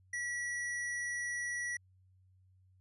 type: tone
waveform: square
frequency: 1937 Hz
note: B6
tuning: 34 cents flat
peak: -36 dBFS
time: 0.13-1.77 s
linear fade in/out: 5 ms
effects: added 93 Hz sine -63 dBFS peak until 2.8 s + resampled to 24000 Hz